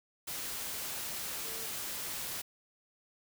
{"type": "tone in noise", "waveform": "sine", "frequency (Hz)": 449.5, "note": "A4", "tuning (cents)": 37, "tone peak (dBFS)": -50, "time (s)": [1.44, 1.67], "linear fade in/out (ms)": 10, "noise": "white", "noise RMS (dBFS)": -39, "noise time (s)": [0.27, 2.42], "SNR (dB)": -14, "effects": []}